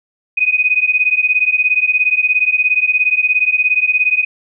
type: beating tone pair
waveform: sine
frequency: 2489 / 2506 Hz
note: D#7 / D#7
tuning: 0 / +12 cents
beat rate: 17 Hz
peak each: -14 dBFS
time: 0.37-4.25 s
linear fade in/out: 10 ms
effects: none